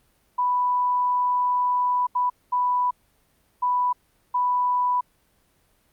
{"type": "tone bursts at uneven times", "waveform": "sine", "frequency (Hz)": 990, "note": "B5", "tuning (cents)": 4, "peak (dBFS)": -19, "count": 5, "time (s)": [[0.38, 2.07], [2.15, 2.3], [2.52, 2.91], [3.62, 3.93], [4.34, 5.01]], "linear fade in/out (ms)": 10, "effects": ["pink hiss -64 dBFS RMS until 5.92 s", "Opus 32 kbps"]}